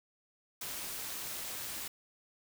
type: noise with amplitude modulation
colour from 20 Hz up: white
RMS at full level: -38 dBFS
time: 0.61-1.88 s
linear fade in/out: 5 ms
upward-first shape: sine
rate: 278 Hz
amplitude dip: 60%
effects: none